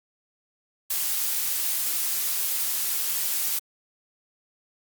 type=noise; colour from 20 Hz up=blue; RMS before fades=-26 dBFS; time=0.9-3.59 s; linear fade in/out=5 ms; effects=Opus 48 kbps